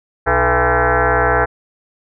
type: tone with frequency modulation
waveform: sine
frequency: 429.3 Hz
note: A4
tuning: 43 cents flat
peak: -11 dBFS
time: 0.26-1.46 s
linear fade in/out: 20 ms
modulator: 184 Hz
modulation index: 7.1
effects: none